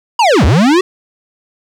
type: linear two-way sweep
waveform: square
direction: down then up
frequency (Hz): 992 to 60.4 to 387.7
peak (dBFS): -7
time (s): 0.19-0.81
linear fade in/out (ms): 5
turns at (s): 0.45
effects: low-pass 6000 Hz 12 dB/octave + 8-bit